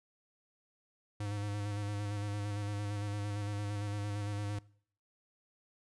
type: tone with vibrato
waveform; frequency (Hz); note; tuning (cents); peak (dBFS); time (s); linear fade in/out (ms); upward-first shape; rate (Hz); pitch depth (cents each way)
square; 102.8; G#2; -17; -36; 1.2-4.59; 5; square; 8.8; 24
effects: noise-tail reverb RT60 0.6 s tail -23 dB re dry + resampled to 24000 Hz